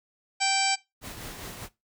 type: harmonic tone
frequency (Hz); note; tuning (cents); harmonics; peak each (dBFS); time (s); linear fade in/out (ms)
780; G5; -9; 1 / 2 / 3 / 4 / 5 / 6 / 7 / 8 / 9 / 10; -27 / -35 / -29 / -34 / -38 / -32 / -35 / -41 / -40 / -31; 0.4-0.76; 20
type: noise with tremolo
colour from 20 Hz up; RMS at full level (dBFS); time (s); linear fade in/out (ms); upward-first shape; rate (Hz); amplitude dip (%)
pink; -38; 1.01-1.69; 50; triangle; 5; 45
effects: noise-tail reverb RT60 0.2 s tail -18 dB re dry